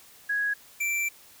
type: tone pair in turn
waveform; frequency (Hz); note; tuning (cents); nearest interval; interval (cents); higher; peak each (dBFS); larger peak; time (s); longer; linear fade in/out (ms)
sine / square; 1661.2 / 2344; G#6 / D7; 0 / -4; tritone; 596; second; -24 / -26; first; 0.29-0.54 / 0.8-1.09; second; 10
effects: white hiss -53 dBFS RMS until 1.4 s